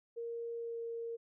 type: tone with pitch glide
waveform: sine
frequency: 466.2 to 462.7 Hz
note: A#4 to A#4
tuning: 0 to -13 cents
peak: -38 dBFS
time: 0.16-1.17 s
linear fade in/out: 20 ms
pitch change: -13 cents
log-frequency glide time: 0.56-0.8 s
effects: none